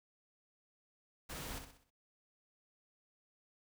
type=noise with echo; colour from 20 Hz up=pink; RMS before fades=-45 dBFS; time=1.29-1.59 s; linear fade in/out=10 ms; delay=63 ms; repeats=5; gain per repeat=-7 dB; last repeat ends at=1.905 s; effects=none